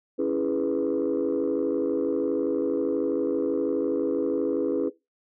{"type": "chord", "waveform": "sine", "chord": "C# minor seventh", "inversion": "none", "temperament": "equal", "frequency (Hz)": [277.2, 329.6, 415.3, 493.9], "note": ["C#4", "E4", "G#4", "B4"], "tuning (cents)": [0, 0, 0, 0], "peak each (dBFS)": -27, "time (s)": [0.18, 4.9], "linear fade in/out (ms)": 20, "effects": ["noise-tail reverb RT60 0.2 s tail -17 dB re dry", "tanh soft clip ceiling -17 dBFS"]}